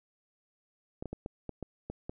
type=clicks; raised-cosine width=2 ms; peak=-24 dBFS; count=8; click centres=1.025 / 1.057 / 1.13 / 1.261 / 1.493 / 1.627 / 1.9 / 2.095 s; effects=none